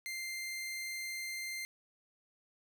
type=tone; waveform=sawtooth; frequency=2093 Hz; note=C7; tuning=in tune; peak=-35 dBFS; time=0.06-1.65 s; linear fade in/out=0 ms; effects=none